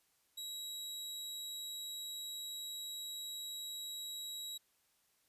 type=tone; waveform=sawtooth; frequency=3863 Hz; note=B7; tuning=39 cents flat; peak=-39 dBFS; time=0.37-4.58 s; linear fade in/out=10 ms; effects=white hiss -75 dBFS RMS until 5.28 s + resampled to 32000 Hz